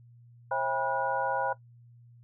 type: tone cluster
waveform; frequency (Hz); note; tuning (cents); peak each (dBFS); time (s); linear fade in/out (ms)
sine; 535 / 651 / 807 / 973 / 1450; C5 / E5 / G#5 / B5 / F#6; +38 / -22 / -50 / -26 / -35; -32 / -37 / -32 / -32 / -35; 0.51-1.53; 5
effects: noise-tail reverb RT60 0.1 s tail -18 dB re dry + added 119 Hz sine -52 dBFS peak until 2.23 s